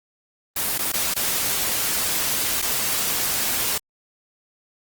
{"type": "noise with dropouts", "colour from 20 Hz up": "white", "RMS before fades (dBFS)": -23, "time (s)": [0.56, 3.78], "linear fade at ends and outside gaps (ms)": 5, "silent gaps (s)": [[0.78, 0.789], [0.921, 0.935], [1.14, 1.161], [2.616, 2.624]], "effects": ["Opus 24 kbps"]}